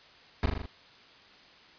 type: noise with echo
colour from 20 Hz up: brown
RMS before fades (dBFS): -25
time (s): 0.43-0.46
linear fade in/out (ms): 2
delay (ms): 40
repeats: 5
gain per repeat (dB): -3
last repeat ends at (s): 0.66
effects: white hiss -55 dBFS RMS until 1.78 s + resampled to 11025 Hz